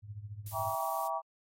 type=tone with tremolo; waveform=sine; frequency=103.83 Hz; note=G#2; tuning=in tune; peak=-37 dBFS; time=0.02-0.75 s; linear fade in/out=50 ms; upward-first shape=triangle; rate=14 Hz; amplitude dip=85%
type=noise; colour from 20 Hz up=violet; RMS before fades=-44 dBFS; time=0.46-1.08 s; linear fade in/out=5 ms
type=chord; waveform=sine; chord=E diminished seventh; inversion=none; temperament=just; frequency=659.3 / 791.1 / 949.3 / 1139.2 Hz; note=E5 / G5 / Bb5 / Db6; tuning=0 / +16 / +31 / +47 cents; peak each=-37 dBFS; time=0.52-1.22 s; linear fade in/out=50 ms
effects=AAC 48 kbps